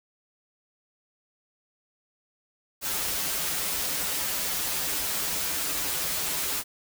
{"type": "noise with comb filter", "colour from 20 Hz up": "white", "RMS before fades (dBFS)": -29, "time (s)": [2.81, 6.64], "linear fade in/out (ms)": 50, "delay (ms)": 8.6, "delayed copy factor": -0.8, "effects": []}